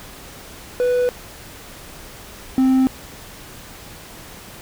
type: tone pair in turn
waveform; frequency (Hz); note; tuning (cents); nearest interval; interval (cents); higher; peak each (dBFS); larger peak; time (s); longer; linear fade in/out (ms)
triangle; 493.9 / 261.6; B4 / C4; 0 / 0; major seventh; 1100; first; -13 / -10; second; 0.8-1.09 / 2.58-2.87; neither; 0
effects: pink hiss -39 dBFS RMS until 4.61 s